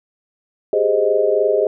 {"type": "chord", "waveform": "sine", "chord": "Ab major seventh", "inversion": "third", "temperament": "equal", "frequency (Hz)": [392, 415.3, 523.3, 622.3], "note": ["G4", "Ab4", "C5", "Eb5"], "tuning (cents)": [0, 0, 0, 0], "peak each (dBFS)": [-21, -17, -20, -18], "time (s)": [0.73, 1.67], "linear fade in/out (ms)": 2, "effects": []}